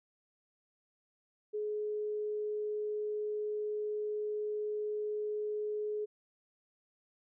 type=tone; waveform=sine; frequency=422.1 Hz; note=G#4; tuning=28 cents sharp; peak=-33 dBFS; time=1.53-6.06 s; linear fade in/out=20 ms; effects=none